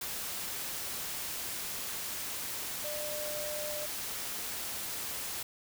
sine tone in noise, 599 Hz, D5, 34 cents sharp, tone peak -38 dBFS, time 2.84-3.86 s, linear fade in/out 5 ms, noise white, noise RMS -38 dBFS, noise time 0.01-5.43 s, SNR -3 dB, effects none

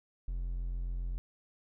triangle tone, 43.62 Hz, F1, 1 cent flat, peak -31 dBFS, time 0.28-1.18 s, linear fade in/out 0 ms, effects none

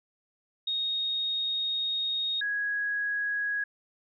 sine tone pair in turn, 3729 / 1661.1 Hz, A#7 / G#6, 0 / 0 cents, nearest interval octave + major second, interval 1400 cents, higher first, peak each -27 dBFS, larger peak neither, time 0.67-2.41 / 2.41-3.64 s, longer first, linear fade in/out 5 ms, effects none

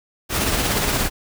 pink noise with tremolo, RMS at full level -19 dBFS, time 0.29-1.1 s, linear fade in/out 50 ms, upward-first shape sine, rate 17 Hz, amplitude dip 35%, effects none

